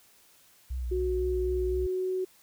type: tone with vibrato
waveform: sine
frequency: 61.5 Hz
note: B1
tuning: 7 cents flat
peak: -30 dBFS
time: 0.7-1.87 s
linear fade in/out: 10 ms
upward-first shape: sine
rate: 3.9 Hz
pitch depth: 68 cents each way
type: tone with pitch glide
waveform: sine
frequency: 367 to 372.3 Hz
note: F#4 to F#4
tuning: -14 to +11 cents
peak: -27 dBFS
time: 0.91-2.25 s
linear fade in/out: 10 ms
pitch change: +25 cents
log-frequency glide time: 1.63-2.11 s
effects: white hiss -60 dBFS RMS until 2.42 s